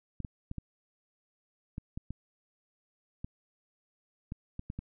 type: clicks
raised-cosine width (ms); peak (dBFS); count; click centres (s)
5; -25; 12; 0.203 / 0.248 / 0.514 / 0.583 / 1.781 / 1.975 / 2.106 / 3.245 / 4.321 / 4.594 / 4.701 / 4.79
effects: none